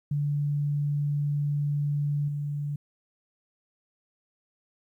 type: tone with level steps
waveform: sine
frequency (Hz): 145.3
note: D3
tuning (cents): -18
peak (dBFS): -24 / -28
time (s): 0.11-2.76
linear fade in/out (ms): 5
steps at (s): 2.28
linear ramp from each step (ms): 5
effects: 11-bit